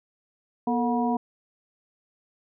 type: harmonic tone with a mistuned harmonic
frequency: 241 Hz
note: B3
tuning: 42 cents flat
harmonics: 1 / 2 / 3 / 4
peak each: -24 / -32 / -28 / -30 dBFS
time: 0.67-1.17 s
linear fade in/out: 5 ms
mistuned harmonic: 2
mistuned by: -120 cents
effects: none